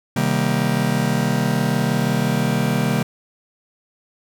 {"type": "chord", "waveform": "45% pulse", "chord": "C minor seventh", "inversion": "none", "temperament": "just", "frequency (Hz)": [130.81, 156.98, 196.22, 235.5], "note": ["C3", "Eb3", "G3", "Bb3"], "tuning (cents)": [0, 16, 2, 18], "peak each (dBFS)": -23, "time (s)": [0.16, 3.03], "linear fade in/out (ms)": 5, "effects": []}